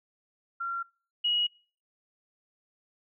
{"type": "tone pair in turn", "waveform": "sine", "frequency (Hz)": [1374, 2901], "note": ["F6", "F#7"], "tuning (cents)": [-29, -35], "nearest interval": "octave + minor second", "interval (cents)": 1294, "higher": "second", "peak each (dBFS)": [-30, -24], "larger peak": "second", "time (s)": [[0.6, 0.83], [1.24, 1.47]], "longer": "neither", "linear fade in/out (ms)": 10, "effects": ["noise-tail reverb RT60 0.4 s tail -25 dB re dry"]}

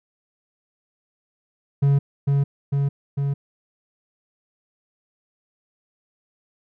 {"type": "tone with echo", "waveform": "triangle", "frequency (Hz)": 140.2, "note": "C#3", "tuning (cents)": 20, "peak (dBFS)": -12, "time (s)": [1.82, 1.99], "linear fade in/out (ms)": 10, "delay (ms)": 450, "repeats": 3, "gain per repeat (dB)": -2, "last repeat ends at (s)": 3.34, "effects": []}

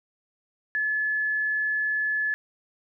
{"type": "tone", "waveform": "sine", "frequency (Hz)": 1719, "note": "A6", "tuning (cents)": -41, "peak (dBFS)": -23, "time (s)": [0.75, 2.34], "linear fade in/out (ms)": 0, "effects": []}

